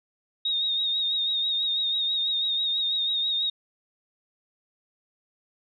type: tone with vibrato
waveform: sine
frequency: 3729 Hz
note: A#7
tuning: in tune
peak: -23 dBFS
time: 0.45-3.5 s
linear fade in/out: 5 ms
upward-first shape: sine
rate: 6.1 Hz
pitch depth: 43 cents each way
effects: none